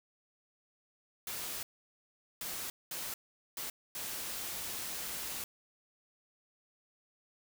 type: noise bursts at uneven times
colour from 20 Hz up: white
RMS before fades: -40 dBFS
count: 5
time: 1.27-1.63 / 2.41-2.7 / 2.91-3.14 / 3.57-3.7 / 3.95-5.44 s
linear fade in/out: 2 ms
effects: none